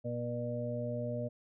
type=harmonic tone; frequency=120 Hz; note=B2; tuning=49 cents flat; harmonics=1 / 2 / 4 / 5; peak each=-38 / -40 / -42 / -38 dBFS; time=0.04-1.29 s; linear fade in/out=20 ms; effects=none